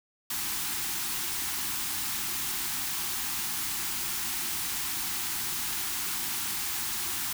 white band-stop noise, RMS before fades -32 dBFS, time 0.3-7.33 s, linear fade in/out 5 ms, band 390 to 740 Hz, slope 96 dB/octave, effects none

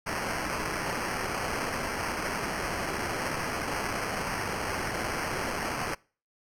white noise with sample-and-hold, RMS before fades -32 dBFS, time 0.06-5.95 s, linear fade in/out 10 ms, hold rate 3675 Hz, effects noise-tail reverb RT60 0.4 s tail -25 dB re dry + low-pass 12000 Hz 12 dB/octave

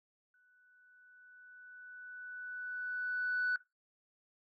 sine tone with exponential growth, 1487 Hz, F#6, 8 cents sharp, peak -27 dBFS, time 0.34-3.56 s, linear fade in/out 2 ms, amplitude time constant 700 ms, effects noise-tail reverb RT60 0.2 s tail -19 dB re dry + tanh soft clip ceiling -27 dBFS

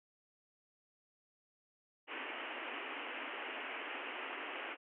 white band-pass noise, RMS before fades -44 dBFS, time 2.07-4.77 s, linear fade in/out 50 ms, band 250 to 3000 Hz, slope 96 dB/octave, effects none

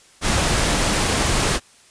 pink noise, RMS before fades -19 dBFS, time 0.21-1.6 s, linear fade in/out 50 ms, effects white hiss -51 dBFS RMS until 1.9 s + resampled to 22050 Hz

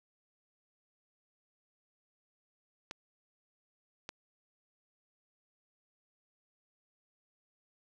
clicks, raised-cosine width 0.2 ms, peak -23 dBFS, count 2, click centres 2.911 / 4.091 s, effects none

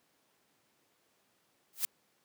blue noise with exponential growth, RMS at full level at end -27 dBFS, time 1.73-1.85 s, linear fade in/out 0 ms, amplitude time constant 25 ms, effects pink hiss -72 dBFS RMS until 2.24 s + high-pass 200 Hz 12 dB/octave

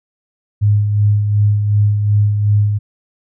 sine tone with tremolo, 103.83 Hz, G#2, in tune, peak -8 dBFS, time 0.61-2.79 s, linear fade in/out 20 ms, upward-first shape sine, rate 2.7 Hz, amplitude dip 45%, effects none

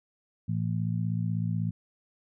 harmonic tone, 56.2 Hz, A1, 37 cents sharp, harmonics 2 / 3 / 4, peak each -29 / -30 / -37 dBFS, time 0.48-1.71 s, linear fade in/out 10 ms, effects none

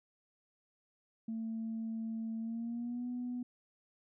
sine tone with pitch glide, 224.4 to 246.1 Hz, A3 to B3, +34 to -6 cents, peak -35 dBFS, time 1.28-3.43 s, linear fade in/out 5 ms, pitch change +160 cents, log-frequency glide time 2.39-3.07 s, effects tanh soft clip ceiling -32 dBFS

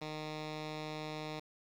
10% pulse tone with low-pass filter, 153.9 Hz, D#3, 19 cents flat, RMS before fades -42 dBFS, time 0.01-1.4 s, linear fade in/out 10 ms, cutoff 4400 Hz, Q 1.8, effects 10-bit

